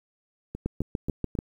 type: two click trains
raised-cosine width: 3 ms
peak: -14 / -21 dBFS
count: 6 / 4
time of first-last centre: 0.66-1.389 / 0.55-1.352 s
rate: 6.86 / 3.74 Hz
effects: 9-bit